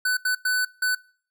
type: tone bursts at uneven times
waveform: square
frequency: 1500 Hz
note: F#6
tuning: 23 cents sharp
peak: -21 dBFS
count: 4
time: 0.05-0.17 / 0.25-0.35 / 0.45-0.65 / 0.82-0.95 s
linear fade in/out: 5 ms
effects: noise-tail reverb RT60 0.5 s tail -25 dB re dry